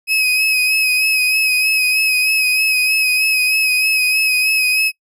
35% pulse tone with vibrato, 2541 Hz, D#7, 36 cents sharp, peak -11 dBFS, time 0.07-4.92 s, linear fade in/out 50 ms, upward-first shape sine, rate 3.2 Hz, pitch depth 32 cents each way, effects noise-tail reverb RT60 0.1 s tail -24 dB re dry

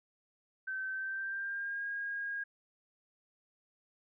sine tone with pitch glide, 1541 to 1629.8 Hz, G6 to G#6, -30 to -33 cents, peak -35 dBFS, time 0.67-2.44 s, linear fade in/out 10 ms, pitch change +97 cents, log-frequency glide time 0.91-1.85 s, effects none

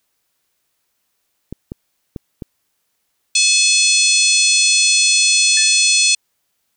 clicks, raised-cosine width 3 ms, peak -14 dBFS, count 4, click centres 1.526 / 1.719 / 2.162 / 2.422 s
harmonic tone, 858 Hz, A5, 44 cents flat, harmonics 3 / 4 / 5 / 6 / 7 / 8 / 9 / 10, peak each -17 / -20 / -17 / -23 / -18 / -22 / -25 / -19 dBFS, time 3.35-6.15 s, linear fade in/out 5 ms
sine tone with exponential decay, 1760 Hz, A6, in tune, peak -24 dBFS, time 5.57-5.88 s, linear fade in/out 2 ms, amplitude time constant 66 ms
effects white hiss -69 dBFS RMS until 6.76 s

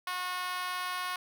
5% pulse tone with high-pass filter, 363.3 Hz, F#4, 32 cents flat, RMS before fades -35 dBFS, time 0.07-1.16 s, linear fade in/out 2 ms, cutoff 970 Hz, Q 3.9, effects none

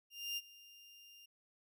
30% pulse tone with ADSR envelope, 2800 Hz, F7, 4 cents sharp, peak -34 dBFS, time 0.1-1.26 s, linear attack 270 ms, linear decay 38 ms, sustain -20 dB, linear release 8 ms, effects none

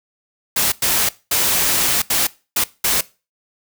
white noise bursts at uneven times, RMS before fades -17 dBFS, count 6, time 0.56-0.72 / 0.82-1.09 / 1.31-2.02 / 2.1-2.27 / 2.56-2.64 / 2.84-3.01 s, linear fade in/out 5 ms, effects noise-tail reverb RT60 0.3 s tail -20 dB re dry

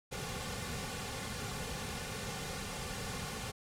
pink noise with comb filter, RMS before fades -40 dBFS, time 0.11-3.52 s, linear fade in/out 20 ms, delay 3.1 ms, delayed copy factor -0.75, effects low-pass 10000 Hz 12 dB/octave

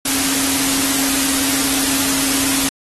sine tone in noise, 271.3 Hz, C#4, 37 cents flat, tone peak -23 dBFS, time 0.05-2.69 s, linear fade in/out 5 ms, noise white, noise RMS -18 dBFS, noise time 0.05-2.69 s, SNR -8 dB, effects AAC 32 kbps

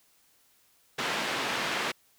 white band-pass noise, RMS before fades -31 dBFS, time 0.98-1.92 s, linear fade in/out 10 ms, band 180 to 2700 Hz, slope 12 dB/octave, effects white hiss -65 dBFS RMS until 2.18 s

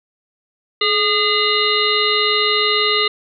harmonic tone with a mistuned harmonic, 408.7 Hz, G#4, 28 cents flat, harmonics 1 / 3 / 5 / 7 / 9 / 10, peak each -21 / -21 / -21 / -21 / -21 / -21 dBFS, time 0.81-3.08 s, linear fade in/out 5 ms, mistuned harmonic 1, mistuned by +62 cents, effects none

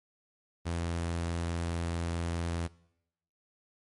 sawtooth tone, 84.7 Hz, E2, 48 cents sharp, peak -27 dBFS, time 0.65-2.68 s, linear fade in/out 20 ms, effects noise-tail reverb RT60 0.8 s tail -22 dB re dry + MP3 48 kbps

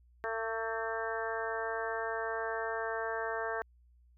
harmonic tone with a mistuned harmonic, 225.1 Hz, A3, 40 cents sharp, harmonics 2 / 3 / 4 / 5 / 6 / 7 / 8, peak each -38 / -39 / -42 / -42 / -45 / -40 / -43 dBFS, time 0.24-3.62 s, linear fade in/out 0 ms, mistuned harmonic 6, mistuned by -36 cents, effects added 60 Hz sine -60 dBFS peak until 4.17 s

